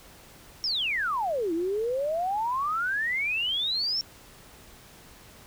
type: exponential two-way sweep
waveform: sine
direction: down then up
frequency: 5550 to 320 to 5550 Hz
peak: -25 dBFS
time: 0.64-4.01 s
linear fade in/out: 0 ms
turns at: 1.53 s
effects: pink hiss -51 dBFS RMS until 5.46 s